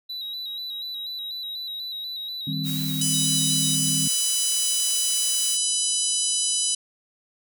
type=tone with vibrato; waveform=triangle; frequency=3900 Hz; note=B7; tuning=23 cents flat; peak=-29 dBFS; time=0.09-3.88 s; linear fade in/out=10 ms; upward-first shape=square; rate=4.1 Hz; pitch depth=34 cents each way
type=chord; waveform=sine; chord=C minor; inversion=first; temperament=equal; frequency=155.56 / 196 / 261.6 Hz; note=Eb3 / G3 / C4; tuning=0 / 0 / 0 cents; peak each=-28 / -33 / -31 dBFS; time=2.47-4.08 s; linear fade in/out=5 ms
type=noise; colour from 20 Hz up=blue; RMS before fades=-33 dBFS; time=2.63-5.58 s; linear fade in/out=50 ms
type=harmonic tone; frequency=995 Hz; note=B5; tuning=13 cents sharp; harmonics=3 / 4 / 5 / 6 / 7 / 8 / 9 / 10; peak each=-30 / -32 / -32 / -29 / -31 / -32 / -31 / -26 dBFS; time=3.01-6.75 s; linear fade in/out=5 ms
effects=none